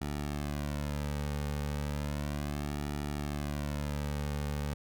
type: tone with flanger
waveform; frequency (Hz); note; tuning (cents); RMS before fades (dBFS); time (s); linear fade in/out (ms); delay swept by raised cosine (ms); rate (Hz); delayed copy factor
sawtooth; 73; D2; -10; -35; 0.01-4.74; 5; 1.9 to 3; 0.34; -0.9
effects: none